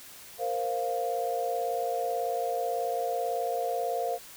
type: chord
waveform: sine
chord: Bb suspended second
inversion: none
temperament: just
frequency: 466.2 / 524.4 / 699.2 Hz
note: Bb4 / C5 / F5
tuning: 0 / +4 / +2 cents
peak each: -33 / -33 / -30 dBFS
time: 0.38-4.19 s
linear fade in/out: 50 ms
effects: white hiss -48 dBFS RMS until 4.36 s